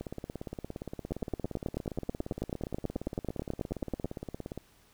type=two click trains; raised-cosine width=2 ms; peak=-18 / -24 dBFS; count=28 / 80; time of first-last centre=1.12-4.045 / 0.01-4.576 s; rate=9.23 / 17.3 Hz; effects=pink hiss -63 dBFS RMS until 4.93 s